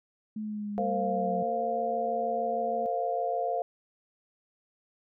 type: linear sweep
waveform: sine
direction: down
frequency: 216.2 to 185 Hz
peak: -32 dBFS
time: 0.36-1.43 s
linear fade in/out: 5 ms
type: chord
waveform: sine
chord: Bb suspended second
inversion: none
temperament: equal with one note detuned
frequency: 456.8 / 523.3 / 698.5 Hz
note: Bb4 / C5 / F5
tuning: -35 / 0 / 0 cents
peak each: -34 / -33 / -29 dBFS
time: 0.78-3.62 s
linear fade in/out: 0 ms
type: tone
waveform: sine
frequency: 228.1 Hz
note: A#3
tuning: 37 cents flat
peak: -39 dBFS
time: 0.8-2.86 s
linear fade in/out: 0 ms
effects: none